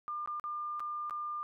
sine tone with dropouts, 1200 Hz, D6, 37 cents sharp, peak -35 dBFS, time 0.08-1.43 s, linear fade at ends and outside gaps 0 ms, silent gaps 0.26-0.275 / 0.398-0.44 / 0.796-0.803 / 1.097-1.108 s, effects none

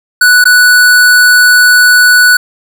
square tone with dropouts, 1480 Hz, F#6, in tune, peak -3 dBFS, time 0.21-2.37 s, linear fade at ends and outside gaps 5 ms, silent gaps 0.441-0.454 s, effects none

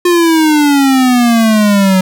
square exponential sweep, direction down, 356.5 to 185 Hz, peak -7 dBFS, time 0.05-2.01 s, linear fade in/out 5 ms, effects none

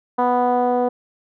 10% pulse tone with low-pass filter sweep, 246.9 Hz, B3, in tune, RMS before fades -18 dBFS, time 0.18-0.89 s, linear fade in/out 10 ms, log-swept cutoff 930 to 600 Hz, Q 2.4, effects none

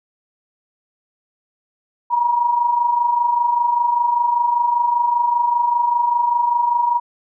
sine tone pair together, 933.9 / 959 Hz, A#5 / A#5, +3 / +49 cents, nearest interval unison, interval 46 cents, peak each -22 / -15 dBFS, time 2.1-7 s, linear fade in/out 20 ms, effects none

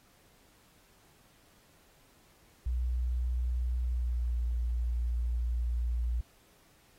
sine tone with pitch glide, 61.2 to 59.29 Hz, B1 to A#1, -15 to +30 cents, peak -28 dBFS, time 2.66-6.21 s, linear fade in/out 5 ms, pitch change -55 cents, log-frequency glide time 3.83-4.38 s, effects pink hiss -64 dBFS RMS until 6.98 s + AAC 48 kbps

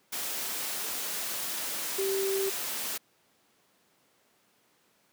sine tone in noise, 389.1 Hz, G4, 13 cents flat, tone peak -27 dBFS, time 1.98-2.5 s, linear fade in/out 10 ms, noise white, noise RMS -34 dBFS, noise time 0.12-2.98 s, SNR +4 dB, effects pink hiss -67 dBFS RMS until 5.12 s + high-pass 200 Hz 12 dB/octave

